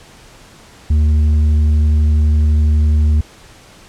sine tone with tanh clipping, 76 Hz, D#2, 40 cents flat, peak -10 dBFS, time 0.9-3.21 s, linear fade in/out 5 ms, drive 5 dB, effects pink hiss -42 dBFS RMS until 3.88 s + low-pass 9000 Hz 12 dB/octave

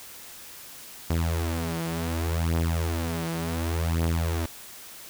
sawtooth beating tone pair, 82.41 / 83.09 Hz, E2 / E2, 0 / +14 cents, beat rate 0.68 Hz, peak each -24 dBFS, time 1.1-4.46 s, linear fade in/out 5 ms, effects white hiss -44 dBFS RMS until 5.09 s

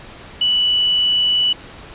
sine tone, 2960 Hz, F#7, in tune, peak -13 dBFS, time 0.41-1.53 s, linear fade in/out 5 ms, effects pink hiss -38 dBFS RMS until 1.94 s + resampled to 8000 Hz

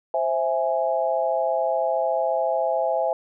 sine chord, C augmented, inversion none, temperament equal with one note detuned, 525.4 / 659.3 / 830.6 Hz, C5 / E5 / G#5, +7 / 0 / 0 cents, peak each -25 / -23 / -26 dBFS, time 0.14-3.13 s, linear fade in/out 2 ms, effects none

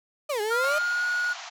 35% pulse exponential two-way sweep, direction down then up, 625 to 408.6 to 625 Hz, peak -24 dBFS, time 0.29-0.79 s, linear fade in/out 10 ms, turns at 0.41 s
triangle tone with pitch glide, 1396.9 to 1448.7 Hz, F6 to F#6, 0 to -37 cents, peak -22 dBFS, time 0.5-1.34 s, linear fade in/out 20 ms, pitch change +63 cents, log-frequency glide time 0.64-1.06 s
pink band-pass noise, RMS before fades -40 dBFS, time 0.62-1.5 s, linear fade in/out 20 ms, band 660 to 7000 Hz, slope 96 dB/octave
effects none

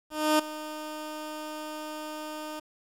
15% pulse tone with ADSR envelope, 306.7 Hz, D#4, 25 cents flat, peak -13 dBFS, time 0.1-2.6 s, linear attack 290 ms, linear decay 9 ms, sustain -16 dB, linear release 11 ms, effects resampled to 32000 Hz + 9-bit

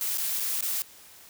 blue noise with dropouts, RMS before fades -29 dBFS, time 0.01-0.82 s, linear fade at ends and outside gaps 1 ms, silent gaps 0.174-0.181 / 0.401-0.404 / 0.609-0.625 s, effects white hiss -51 dBFS RMS until 1.29 s

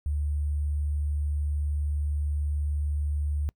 sine tone with sample-and-hold, 73.42 Hz, D2, in tune, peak -25 dBFS, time 0.06-3.49 s, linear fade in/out 0 ms, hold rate 8820 Hz, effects noise-tail reverb RT60 0.1 s tail -25 dB re dry

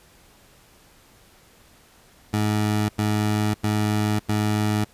20% pulse tone bursts, 105.8 Hz, G#2, 33 cents sharp, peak -15 dBFS, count 4, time 2.33-4.846 s, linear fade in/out 10 ms, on 560 ms, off 92 ms, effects pink hiss -54 dBFS RMS until 4.93 s + resampled to 32000 Hz

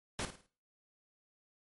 pink noise with echo, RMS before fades -37 dBFS, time 0.19-0.25 s, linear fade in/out 0 ms, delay 53 ms, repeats 4, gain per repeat -9 dB, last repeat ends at 0.462 s, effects noise-tail reverb RT60 0.4 s tail -19 dB re dry + MP3 48 kbps

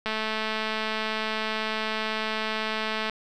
click train, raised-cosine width 0.3 ms, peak -13 dBFS, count 663, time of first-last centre 0.06-3.097 s, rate 218 Hz, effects none

